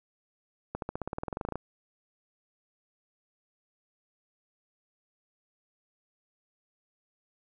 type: accelerating click train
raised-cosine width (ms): 1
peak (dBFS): -19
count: 17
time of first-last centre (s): 0.75-1.556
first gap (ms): 72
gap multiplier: 0.95
effects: none